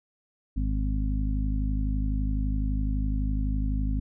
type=harmonic tone; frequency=51.91 Hz; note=G#1; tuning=in tune; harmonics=1 / 2 / 3 / 4 / 5; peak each=-25 / -34 / -37 / -37 / -34 dBFS; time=0.56-4 s; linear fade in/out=10 ms; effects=none